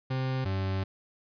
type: tone pair in turn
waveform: 40% pulse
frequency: 130.81 / 95.8 Hz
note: C3 / G2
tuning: 0 / -39 cents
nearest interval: perfect fourth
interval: 539 cents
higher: first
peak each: -27 dBFS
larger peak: neither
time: 0.1-0.45 / 0.45-0.84 s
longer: second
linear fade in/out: 10 ms
effects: resampled to 11025 Hz